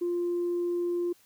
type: tone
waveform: sine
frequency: 349.2 Hz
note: F4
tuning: in tune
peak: -25 dBFS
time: 0.01-1.13 s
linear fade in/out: 10 ms
effects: tanh soft clip ceiling -23 dBFS + white hiss -62 dBFS RMS until 1.25 s